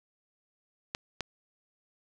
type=clicks; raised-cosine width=0.2 ms; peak=-15 dBFS; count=2; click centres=0.949 / 1.207 s; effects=none